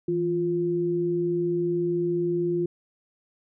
sine tone pair together, 164.8 / 349.2 Hz, E3 / F4, 0 / 0 cents, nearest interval octave + minor second, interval 1300 cents, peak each -30 / -23 dBFS, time 0.08-2.66 s, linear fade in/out 5 ms, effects none

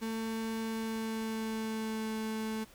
35% pulse tone with pitch glide, 223.8 to 219.4 Hz, A3 to A3, +30 to -5 cents, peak -32 dBFS, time 0.01-2.65 s, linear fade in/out 20 ms, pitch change -35 cents, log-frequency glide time 0.64-2.14 s, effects pink hiss -58 dBFS RMS until 2.74 s

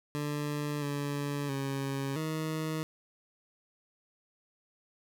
20% pulse tone with pitch steps, 147.3 / 143.5 / 137.1 / 157.5 Hz, D3 / D3 / C#3 / D#3, +6 / -40 / -19 / +21 cents, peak -27 dBFS, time 0.15-2.83 s, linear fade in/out 0 ms, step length 670 ms, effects none

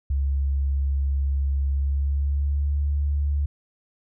sine tone with pitch glide, 69 to 71.93 Hz, C#2 to D2, -7 to -35 cents, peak -20 dBFS, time 0.1-3.46 s, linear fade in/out 5 ms, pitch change +72 cents, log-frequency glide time 1.72-2.79 s, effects none

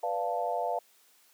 sine chord, B half-diminished seventh, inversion none, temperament equal, 493.9 / 587.3 / 698.5 / 880 Hz, B4 / D5 / F5 / A5, 0 / 0 / 0 / 0 cents, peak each -35 / -35 / -31 / -35 dBFS, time 0.03-0.79 s, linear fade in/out 5 ms, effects white hiss -63 dBFS RMS until 1.33 s + high-pass 300 Hz 12 dB/octave

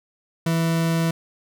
40% pulse tone, 164.81 Hz, E3, in tune, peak -18 dBFS, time 0.46-1.11 s, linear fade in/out 5 ms, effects none

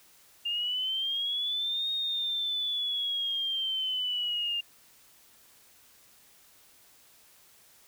sine linear two-way sweep, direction up then down, 2800 to 3723 to 2800 Hz, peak -28 dBFS, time 0.45-4.61 s, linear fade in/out 10 ms, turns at 1.91 s, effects white hiss -59 dBFS RMS until 7.87 s

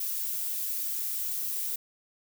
violet noise, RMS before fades -32 dBFS, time 0-1.76 s, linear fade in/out 5 ms, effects none

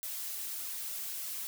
blue noise with flanger, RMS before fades -39 dBFS, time 0.03-1.47 s, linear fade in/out 0 ms, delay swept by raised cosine 1.4 to 4.6 ms, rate 3.3 Hz, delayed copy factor +0.7, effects none

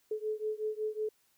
sine beating tone pair, 428.1 / 433.5 Hz, A4 / A4, -47 / -26 cents, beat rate 5.4 Hz, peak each -35 / -36 dBFS, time 0.11-1.09 s, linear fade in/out 5 ms, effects white hiss -71 dBFS RMS until 1.37 s

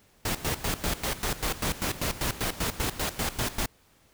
pink noise with tremolo, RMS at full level -28 dBFS, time 0.25-3.66 s, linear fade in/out 5 ms, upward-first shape square, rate 5.1 Hz, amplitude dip 80%, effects pink hiss -62 dBFS RMS until 4.13 s

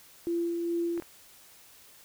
sine tone with tremolo, 340.6 Hz, F4, 43 cents flat, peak -26 dBFS, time 0.27-1 s, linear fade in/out 0 ms, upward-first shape sine, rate 2.4 Hz, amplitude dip 30%
clicks, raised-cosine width 0.5 ms, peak -29 dBFS, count 2, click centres 0.977 / 1.023 s
effects white hiss -55 dBFS RMS until 2.04 s

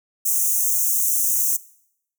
white high-pass noise, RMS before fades -20 dBFS, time 0.25-1.57 s, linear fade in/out 10 ms, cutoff 5900 Hz, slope 96 dB/octave, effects noise-tail reverb RT60 0.7 s tail -20 dB re dry

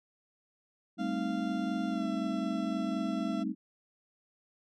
sine chord, A half-diminished seventh, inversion third, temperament equal, 196 / 220 / 261.6 / 311.1 Hz, G3 / A3 / C4 / Eb4, 0 / 0 / 0 / 0 cents, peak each -36 dBFS, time 0.97-3.55 s, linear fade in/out 50 ms
30% pulse tone with pitch glide, 693 to 671.3 Hz, F5 to E5, -14 to +31 cents, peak -36 dBFS, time 0.98-3.44 s, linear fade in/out 20 ms, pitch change -55 cents, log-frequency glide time 1.89-2.05 s
effects low-pass 5000 Hz 12 dB/octave

